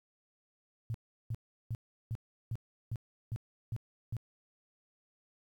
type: tone bursts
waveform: sine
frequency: 113.9 Hz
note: A#2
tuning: 40 cents flat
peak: -33 dBFS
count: 9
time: 0.9-4.167 s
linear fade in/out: 0 ms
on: 43 ms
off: 360 ms
effects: 11-bit